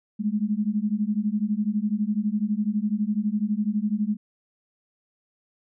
sine beating tone pair, 204.3 / 216.3 Hz, G#3 / A3, -28 / -29 cents, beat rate 12 Hz, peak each -25 dBFS, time 0.19-4.17 s, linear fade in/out 20 ms, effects none

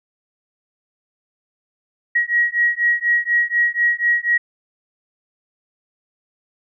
sine beating tone pair, 1900 / 1904.1 Hz, A#6 / A#6, +33 / +36 cents, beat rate 4.1 Hz, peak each -18 dBFS, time 2.15-4.38 s, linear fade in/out 10 ms, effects none

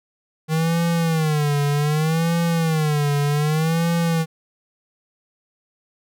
square tone with vibrato, 156 Hz, D#3, 5 cents sharp, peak -18 dBFS, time 0.48-4.26 s, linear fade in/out 50 ms, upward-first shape sine, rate 0.65 Hz, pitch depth 140 cents each way, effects none

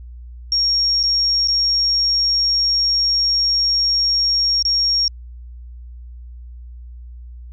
sine tone with dropouts, 5560 Hz, F8, 9 cents flat, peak -14 dBFS, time 0.52-5.08 s, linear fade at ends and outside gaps 1 ms, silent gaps 1.03-1.036 / 1.475-1.483 / 4.625-4.651 s, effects added 60 Hz sine -33 dBFS peak until 7.52 s

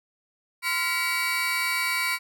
35% pulse tone cluster, 1028 / 1393 / 1936 / 2275 Hz, C6 / F6 / B6 / C#7, -31 / -5 / -35 / +44 cents, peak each -30 / -31 / -31 / -24 dBFS, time 0.62-2.19 s, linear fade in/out 50 ms, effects none

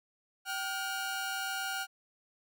sawtooth tone pair together, 773.5 / 1426 Hz, G5 / F6, -23 / +36 cents, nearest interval major seventh, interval 1059 cents, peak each -34 / -32 dBFS, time 0.45-1.87 s, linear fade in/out 50 ms, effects none

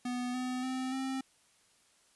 square tone with pitch steps, 247.1 / 252.9 / 258.8 / 264.8 Hz, B3 / B3 / C4 / C4, +1 / +41 / -19 / +21 cents, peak -34 dBFS, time 0.05-1.21 s, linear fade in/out 5 ms, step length 290 ms, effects white hiss -67 dBFS RMS until 2.15 s + resampled to 24000 Hz

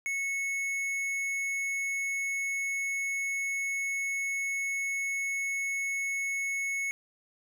triangle tone with tanh clipping, 2200 Hz, C#7, 14 cents flat, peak -31 dBFS, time 0.06-6.91 s, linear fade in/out 0 ms, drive 15 dB, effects none

